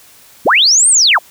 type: linear two-way sweep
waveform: sine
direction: up then down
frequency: 93 to 9000 to 511 Hz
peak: -6 dBFS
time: 0.45-1.19 s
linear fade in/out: 20 ms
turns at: 0.89 s
effects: white hiss -43 dBFS RMS until 1.3 s